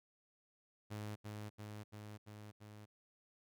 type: tone with echo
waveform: sawtooth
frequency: 105.4 Hz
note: G#2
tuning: 26 cents sharp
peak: -39 dBFS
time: 0.9-1.16 s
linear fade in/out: 20 ms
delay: 340 ms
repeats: 5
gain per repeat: -2 dB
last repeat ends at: 2.86 s
effects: none